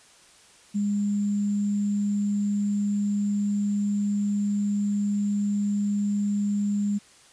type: tone with sample-and-hold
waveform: sine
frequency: 204.2 Hz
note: G#3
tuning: 29 cents flat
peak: -22 dBFS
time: 0.74-6.99 s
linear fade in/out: 20 ms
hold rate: 7350 Hz
effects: white hiss -54 dBFS RMS until 7.32 s + resampled to 22050 Hz